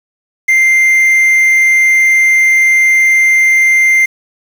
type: tone with quantisation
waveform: triangle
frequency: 2093 Hz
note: C7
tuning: in tune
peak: -4 dBFS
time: 0.48-4.06 s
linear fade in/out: 10 ms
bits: 5
effects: none